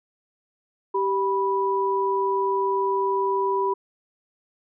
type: tone pair together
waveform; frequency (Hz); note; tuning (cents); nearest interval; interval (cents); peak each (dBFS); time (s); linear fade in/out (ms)
sine; 390 / 982.7; G4 / B5; -9 / -9; octave + major third; 1600; -23; 0.94-3.74; 10
effects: none